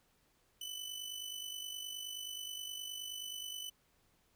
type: tone with amplitude modulation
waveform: sawtooth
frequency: 3000 Hz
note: F#7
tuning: 23 cents sharp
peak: -36 dBFS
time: 0.61-3.7 s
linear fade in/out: 5 ms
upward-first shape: sine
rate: 49.5 Hz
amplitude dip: 60%
effects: pink hiss -73 dBFS RMS until 4.35 s